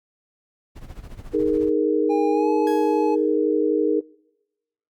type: noise with tremolo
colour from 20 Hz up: brown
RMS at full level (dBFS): -35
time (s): 0.75-1.7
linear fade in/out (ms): 20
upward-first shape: sine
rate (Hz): 14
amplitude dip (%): 75
type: chord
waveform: sine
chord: D# suspended fourth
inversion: none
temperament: just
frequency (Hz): 311.1 / 414.8 / 466.7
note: D#4 / G#4 / A#4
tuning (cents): 0 / -2 / +2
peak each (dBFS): -22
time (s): 1.33-4.01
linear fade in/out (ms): 20
type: tone with pitch glide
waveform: triangle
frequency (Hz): 810 to 852.2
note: G#5 to G#5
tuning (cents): -43 to +44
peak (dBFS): -23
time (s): 2.09-3.16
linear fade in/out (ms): 20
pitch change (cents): +87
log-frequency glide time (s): 2.31-2.49
type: tone with exponential decay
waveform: sawtooth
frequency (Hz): 1661.2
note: G#6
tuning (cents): 0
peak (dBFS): -31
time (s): 2.67-3.36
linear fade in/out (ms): 1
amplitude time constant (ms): 150
effects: noise-tail reverb RT60 1.0 s tail -26 dB re dry + Opus 48 kbps